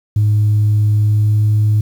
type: tone with pitch glide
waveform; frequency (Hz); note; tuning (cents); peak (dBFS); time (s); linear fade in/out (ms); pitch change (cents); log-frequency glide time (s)
sine; 105.4 to 106.32; G#2 to G#2; +26 to +41; -8; 0.16-1.81; 5; +15; 0.94-1.51
effects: tanh soft clip ceiling -7 dBFS + 7-bit